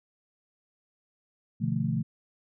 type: chord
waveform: sine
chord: B half-diminished seventh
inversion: none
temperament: equal with one note detuned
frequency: 123.47 / 146.83 / 171.12 / 220 Hz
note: B2 / D3 / F3 / A3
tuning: 0 / 0 / -35 / 0 cents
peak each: -31 dBFS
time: 1.6-2.03 s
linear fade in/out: 20 ms
effects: none